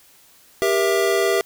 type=chord; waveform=square; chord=E diminished; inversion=first; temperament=just; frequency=395.6 / 474.7 / 659.3 Hz; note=G4 / Bb4 / E5; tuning=+16 / +31 / 0 cents; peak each=-20 / -24 / -23 dBFS; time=0.62-1.41 s; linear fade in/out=0 ms; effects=white hiss -52 dBFS RMS until 1.45 s

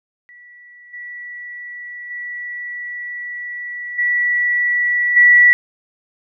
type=tone with level steps; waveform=sine; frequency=1949 Hz; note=B6; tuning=23 cents flat; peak=-40 / -29 / -25 / -14 / -6 dBFS; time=0.29-5.53 s; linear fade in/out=0 ms; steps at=0.93 / 2.1 / 3.98 / 5.16 s; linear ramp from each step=10 ms; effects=none

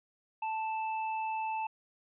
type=tone with tanh clipping; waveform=sine; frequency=880 Hz; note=A5; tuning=in tune; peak=-34 dBFS; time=0.42-1.67 s; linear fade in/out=5 ms; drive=15 dB; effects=resampled to 8000 Hz

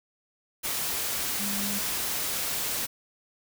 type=tone in noise; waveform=sine; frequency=202.5 Hz; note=G#3; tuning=43 cents flat; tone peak=-33 dBFS; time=1.39-1.8 s; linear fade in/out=20 ms; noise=white; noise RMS=-30 dBFS; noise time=0.63-2.87 s; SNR=-6 dB; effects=none

